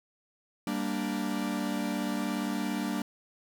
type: chord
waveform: 45% pulse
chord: G minor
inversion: none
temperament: equal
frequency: 196 / 233.1 / 293.7 Hz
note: G3 / Bb3 / D4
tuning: 0 / 0 / 0 cents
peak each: -34 dBFS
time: 0.67-3.02 s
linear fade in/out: 2 ms
effects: none